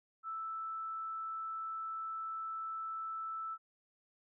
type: tone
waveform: sine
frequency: 1318.5 Hz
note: E6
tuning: in tune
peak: -38 dBFS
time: 0.23-3.58 s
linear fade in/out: 50 ms
effects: none